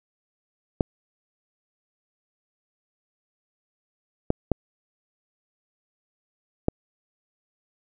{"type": "clicks", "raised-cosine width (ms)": 2, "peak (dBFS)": -6, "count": 4, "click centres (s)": [0.808, 4.304, 4.517, 6.684], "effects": []}